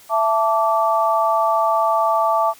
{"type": "tone cluster", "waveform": "sine", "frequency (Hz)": [666, 881, 1160], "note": ["E5", "A5", "D6"], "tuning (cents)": [18, 2, -22], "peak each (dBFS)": -19, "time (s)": [0.09, 2.54], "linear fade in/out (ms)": 50, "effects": ["white hiss -47 dBFS RMS until 2.59 s"]}